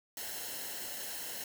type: noise with comb filter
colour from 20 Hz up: white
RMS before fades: -41 dBFS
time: 0.17-1.44 s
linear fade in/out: 2 ms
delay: 0.84 ms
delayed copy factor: -0.6
effects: none